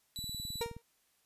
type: tone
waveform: sawtooth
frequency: 3951 Hz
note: B7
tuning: in tune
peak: -36 dBFS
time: 0.16-0.63 s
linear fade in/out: 0 ms
type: click train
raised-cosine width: 5 ms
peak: -34 dBFS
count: 12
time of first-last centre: 0.19-0.766 s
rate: 19.1 Hz
type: tone with exponential decay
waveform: 30% pulse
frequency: 466.2 Hz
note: A#4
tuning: in tune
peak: -28 dBFS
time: 0.61-0.82 s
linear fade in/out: 5 ms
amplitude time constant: 45 ms
effects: white hiss -73 dBFS RMS until 1.25 s + resampled to 32000 Hz